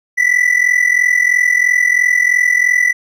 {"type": "ring-modulated tone", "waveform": "triangle", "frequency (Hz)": 1975.5, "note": "B6", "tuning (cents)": 0, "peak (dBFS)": -5, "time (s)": [0.17, 2.93], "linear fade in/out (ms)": 20, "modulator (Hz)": 21.5, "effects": []}